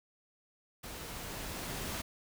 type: noise with level ramp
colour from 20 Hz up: pink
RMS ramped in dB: -45 to -38 dBFS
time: 0.83-2.02 s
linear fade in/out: 10 ms
effects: none